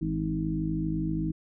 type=harmonic tone with a mistuned harmonic; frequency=52.5 Hz; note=G#1; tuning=19 cents sharp; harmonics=1 / 2 / 3 / 4 / 5 / 6; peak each=-36 / -42 / -30 / -37 / -38 / -31 dBFS; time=0.01-1.32 s; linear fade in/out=10 ms; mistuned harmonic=3; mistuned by=+49 cents; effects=none